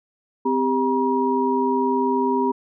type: tone cluster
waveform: sine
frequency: 257.5 / 396.5 / 955 Hz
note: C4 / G4 / A#5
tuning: -28 / +20 / +42 cents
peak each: -22 dBFS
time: 0.45-2.52 s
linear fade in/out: 10 ms
effects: none